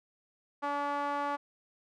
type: tone with band-pass filter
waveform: sawtooth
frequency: 286.7 Hz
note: D4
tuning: 42 cents flat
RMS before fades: -33 dBFS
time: 0.62-1.37 s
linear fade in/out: 20 ms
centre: 1000 Hz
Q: 2.7
effects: none